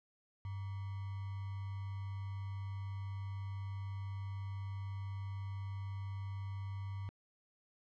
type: tone with sample-and-hold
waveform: sine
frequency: 98 Hz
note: G2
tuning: in tune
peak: -39 dBFS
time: 0.45-7.09 s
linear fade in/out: 0 ms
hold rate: 1050 Hz
effects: low-pass 3000 Hz 12 dB/octave